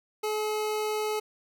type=tone pair together; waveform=square; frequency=427.3 / 855.6 Hz; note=G#4 / A5; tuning=+49 / -49 cents; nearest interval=octave; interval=1202 cents; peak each=-29 / -35 dBFS; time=0.23-1.2 s; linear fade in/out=10 ms; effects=none